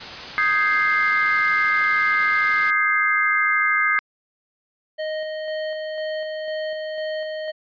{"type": "noise", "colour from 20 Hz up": "white", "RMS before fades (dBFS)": -33, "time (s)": [0, 2.71], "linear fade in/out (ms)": 10}
{"type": "chord", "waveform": "sine", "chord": "Ab major seventh", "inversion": "second", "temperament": "equal", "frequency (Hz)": [1244.5, 1568, 1661.2, 2093], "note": ["Eb6", "G6", "Ab6", "C7"], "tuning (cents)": [0, 0, 0, 0], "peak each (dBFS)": [-22, -24, -24, -20], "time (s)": [0.38, 3.99], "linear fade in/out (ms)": 0}
{"type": "tone with tremolo", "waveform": "square", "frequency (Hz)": 622.3, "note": "D#5", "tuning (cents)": 0, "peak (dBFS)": -25, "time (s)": [4.98, 7.52], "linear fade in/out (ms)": 20, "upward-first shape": "square", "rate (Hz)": 2, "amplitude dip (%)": 25}
{"effects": ["resampled to 11025 Hz"]}